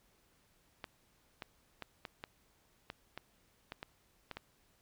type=clicks; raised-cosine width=0.3 ms; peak=-26 dBFS; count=11; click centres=0.842 / 1.422 / 1.823 / 2.052 / 2.239 / 2.901 / 3.176 / 3.721 / 3.829 / 4.313 / 4.37 s; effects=pink hiss -71 dBFS RMS until 4.81 s